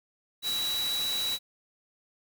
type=tone in noise; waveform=sine; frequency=3913 Hz; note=B7; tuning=17 cents flat; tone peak=-28 dBFS; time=0.42-1.39 s; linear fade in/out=50 ms; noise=white; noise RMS=-36 dBFS; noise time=0.42-1.39 s; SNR=+5 dB; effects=none